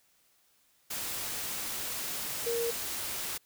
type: tone in noise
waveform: sine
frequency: 466.9 Hz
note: A#4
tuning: 3 cents sharp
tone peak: -29 dBFS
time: 2.46-2.71 s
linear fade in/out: 10 ms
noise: white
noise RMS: -36 dBFS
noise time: 0.9-3.38 s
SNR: +4 dB
effects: white hiss -68 dBFS RMS until 3.45 s